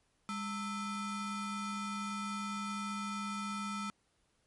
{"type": "ring-modulated tone", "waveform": "square", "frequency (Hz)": 554.4, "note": "C#5", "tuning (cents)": 0, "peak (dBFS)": -34, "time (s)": [0.29, 3.9], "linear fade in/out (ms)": 0, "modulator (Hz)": 758, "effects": ["pink hiss -75 dBFS RMS until 4.46 s", "MP3 48 kbps"]}